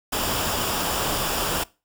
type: noise with comb filter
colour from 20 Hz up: pink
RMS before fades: -25 dBFS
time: 0.12-1.64 s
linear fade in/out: 10 ms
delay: 0.48 ms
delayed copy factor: -0.5
effects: noise-tail reverb RT60 0.3 s tail -22 dB re dry

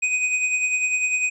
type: tone with tremolo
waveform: square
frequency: 2499 Hz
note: D#7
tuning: 7 cents sharp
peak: -18 dBFS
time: 0.02-1.3 s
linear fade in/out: 10 ms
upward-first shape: triangle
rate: 10 Hz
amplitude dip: 55%
effects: resampled to 24000 Hz

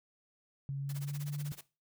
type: tone with pitch glide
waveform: sine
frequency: 138.5 to 145.64 Hz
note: C#3 to D3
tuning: -1 to -14 cents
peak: -34 dBFS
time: 0.69-1.52 s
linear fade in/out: 0 ms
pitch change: +87 cents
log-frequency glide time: 0.8-1.26 s
type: noise with tremolo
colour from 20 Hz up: white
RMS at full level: -47 dBFS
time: 0.89-1.61 s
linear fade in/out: 2 ms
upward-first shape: sine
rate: 16 Hz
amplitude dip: 100%
effects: noise-tail reverb RT60 0.3 s tail -18 dB re dry

